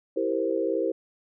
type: chord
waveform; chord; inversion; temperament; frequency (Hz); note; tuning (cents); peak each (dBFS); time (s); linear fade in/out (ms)
sine; C dominant seventh; first; equal; 329.6 / 392 / 466.2 / 523.3; E4 / G4 / Bb4 / C5; 0 / 0 / 0 / 0; -29; 0.16-0.92; 10
effects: none